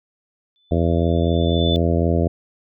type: tone with exponential growth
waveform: sine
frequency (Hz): 3504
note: A7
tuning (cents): -8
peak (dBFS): -21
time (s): 0.56-1.76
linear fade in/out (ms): 0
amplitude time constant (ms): 260
type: harmonic tone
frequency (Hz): 84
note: E2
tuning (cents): +33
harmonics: 1 / 2 / 3 / 4 / 5 / 6 / 7 / 8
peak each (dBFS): -19 / -22 / -24 / -25 / -26 / -27 / -27 / -28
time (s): 0.71-2.28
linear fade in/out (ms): 5
effects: none